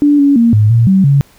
sine tone with pitch steps, 291 / 282.3 / 232.5 / 106.3 / 115.8 / 191.5 / 140.1 Hz, D4 / C#4 / A#3 / G#2 / A#2 / G3 / C#3, -16 / +32 / -4 / +41 / -11 / -40 / +19 cents, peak -5 dBFS, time 0.02-1.21 s, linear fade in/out 0 ms, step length 170 ms, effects pink hiss -46 dBFS RMS until 1.38 s

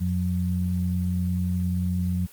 sine tone pair together, 88.81 / 180 Hz, F2 / F#3, +30 / -47 cents, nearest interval octave, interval 1223 cents, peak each -25 dBFS, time 0-2.27 s, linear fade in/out 20 ms, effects white hiss -50 dBFS RMS until 2.32 s + Opus 24 kbps

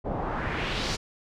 pink noise with low-pass filter sweep, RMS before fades -30 dBFS, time 0.04-0.97 s, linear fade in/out 20 ms, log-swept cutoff 600 to 6000 Hz, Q 1.8, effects none

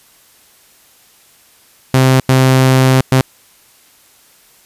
sawtooth tone bursts at uneven times, 130.81 Hz, C3, in tune, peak -3 dBFS, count 3, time 1.94-2.2 / 2.29-3.01 / 3.12-3.21 s, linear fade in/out 2 ms, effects white hiss -48 dBFS RMS until 4.65 s + resampled to 32000 Hz

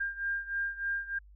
sine beating tone pair, 1600 / 1603.3 Hz, G6 / G6, +35 / +39 cents, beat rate 3.3 Hz, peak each -33 / -36 dBFS, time 0-1.19 s, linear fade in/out 10 ms, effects added 50 Hz sine -52 dBFS peak until 1.35 s

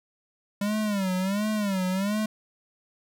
square tone with vibrato, 199 Hz, G3, 26 cents sharp, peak -25 dBFS, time 0.61-2.26 s, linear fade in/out 5 ms, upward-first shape sine, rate 1.4 Hz, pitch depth 140 cents each way, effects none

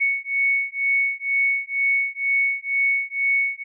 sine beating tone pair, 2217 / 2219.1 Hz, C#7 / C#7, 0 / +1 cents, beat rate 2.1 Hz, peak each -22 dBFS, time 0-3.64 s, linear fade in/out 20 ms, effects none

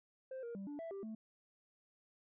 sine tone with pitch steps, 523 / 470.1 / 195.9 / 290.8 / 661 / 393.2 / 219.8 Hz, C5 / A#4 / G3 / D4 / E5 / G4 / A3, -1 / +15 / -1 / -17 / +5 / +5 / -2 cents, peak -40 dBFS, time 0.31-1.15 s, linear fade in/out 5 ms, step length 120 ms, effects tanh soft clip ceiling -42 dBFS

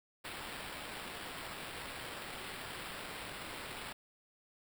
blue noise with sample-and-hold, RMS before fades -45 dBFS, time 0.24-3.93 s, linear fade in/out 10 ms, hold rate 6300 Hz, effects none

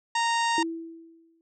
harmonic tone, 928 Hz, A#5, 8 cents flat, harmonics 1 / 2 / 3 / 4 / 5 / 6 / 7 / 8 / 9, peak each -24 / -30 / -34 / -36 / -38 / -40 / -41 / -42 / -43 dBFS, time 0.15-0.63 s, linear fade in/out 5 ms
sine tone with exponential decay, 329.6 Hz, E4, in tune, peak -24 dBFS, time 0.58-1.41 s, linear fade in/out 1 ms, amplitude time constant 180 ms
effects none

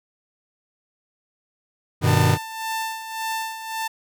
45% pulse chord, G augmented, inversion none, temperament just, 98 / 122.5 / 153.12 Hz, G2 / B2 / D#3, 0 / -14 / -27 cents, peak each -20 dBFS, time 2.01-2.38 s, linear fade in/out 50 ms
sawtooth tone with tremolo, 890 Hz, A5, 20 cents sharp, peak -20 dBFS, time 2.07-3.88 s, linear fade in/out 10 ms, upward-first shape sine, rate 1.8 Hz, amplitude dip 65%
effects none

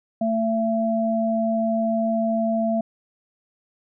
sine tone pair together, 224.2 / 671.8 Hz, A3 / E5, +33 / +33 cents, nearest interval octave + perfect fifth, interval 1900 cents, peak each -22 / -22 dBFS, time 0.21-2.81 s, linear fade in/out 5 ms, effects none

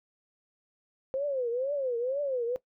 sine tone with vibrato, 520 Hz, C5, 11 cents flat, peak -27 dBFS, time 1.14-2.56 s, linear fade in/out 0 ms, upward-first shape triangle, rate 2.1 Hz, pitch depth 220 cents each way, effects noise-tail reverb RT60 0.1 s tail -18 dB re dry

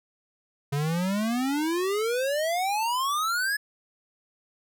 square exponential sweep, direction up, 138.59 to 1721 Hz, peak -25 dBFS, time 0.72-3.57 s, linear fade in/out 10 ms, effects none

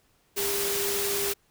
sine tone in noise, 401.4 Hz, G4, 41 cents sharp, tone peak -30 dBFS, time 0.36-1.34 s, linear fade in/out 20 ms, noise white, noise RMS -29 dBFS, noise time 0.36-1.34 s, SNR -4 dB, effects pink hiss -66 dBFS RMS until 1.5 s

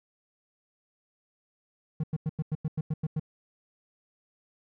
triangle tone bursts, 155.56 Hz, D#3, in tune, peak -24 dBFS, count 10, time 2-3.197 s, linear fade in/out 5 ms, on 36 ms, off 93 ms, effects none

